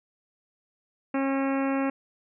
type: harmonic tone with a mistuned harmonic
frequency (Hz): 271.5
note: C#4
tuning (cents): -36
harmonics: 1 / 2 / 3 / 4 / 5 / 6 / 7 / 8 / 9 / 10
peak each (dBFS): -25 / -31 / -35 / -37 / -39 / -41 / -42 / -43 / -44 / -45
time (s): 1.14-1.9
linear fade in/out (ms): 5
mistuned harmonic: 8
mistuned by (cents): +23
effects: none